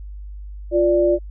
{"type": "tone pair together", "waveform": "sine", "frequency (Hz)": [349.2, 587.3], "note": ["F4", "D5"], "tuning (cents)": [0, 0], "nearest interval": "major sixth", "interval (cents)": 900, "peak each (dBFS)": -16, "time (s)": [0.71, 1.19], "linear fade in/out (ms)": 50, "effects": ["added 50 Hz sine -31 dBFS peak until 1.3 s"]}